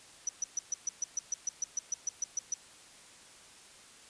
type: tone bursts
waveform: sine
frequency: 5920 Hz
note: F#8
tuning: in tune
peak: -29 dBFS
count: 16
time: 0.27-2.54 s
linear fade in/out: 2 ms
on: 20 ms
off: 130 ms
effects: white hiss -55 dBFS RMS until 4.09 s + resampled to 22050 Hz